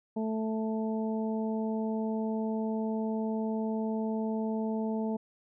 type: harmonic tone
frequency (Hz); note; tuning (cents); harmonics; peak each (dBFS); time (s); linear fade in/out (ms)
220; A3; 0; 1 / 2 / 3 / 4; -30 / -36 / -40 / -42; 0.16-5.17; 10
effects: none